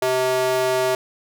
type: tone with high-pass filter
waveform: square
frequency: 128.7 Hz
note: C3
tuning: 28 cents flat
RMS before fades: -20 dBFS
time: 0.02-0.95 s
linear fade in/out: 2 ms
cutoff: 510 Hz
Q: 3.6
effects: none